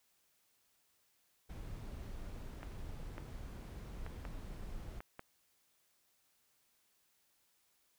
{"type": "noise", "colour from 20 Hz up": "brown", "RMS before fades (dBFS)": -46, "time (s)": [1.49, 5], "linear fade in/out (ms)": 10}
{"type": "clicks", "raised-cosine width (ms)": 0.5, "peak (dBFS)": -31, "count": 6, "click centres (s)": [2.631, 3.181, 4.064, 4.252, 5.005, 5.194]}
{"effects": ["white hiss -75 dBFS RMS until 7.98 s"]}